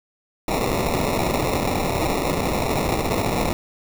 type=noise with sample-and-hold; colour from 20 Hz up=violet; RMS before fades=-22 dBFS; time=0.48-3.53 s; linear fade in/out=0 ms; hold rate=1575 Hz; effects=none